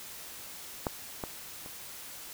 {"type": "clicks", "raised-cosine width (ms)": 1, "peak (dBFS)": [-15, -20, -30], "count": 3, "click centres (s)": [0.868, 1.238, 1.661], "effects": ["white hiss -45 dBFS RMS until 2.33 s"]}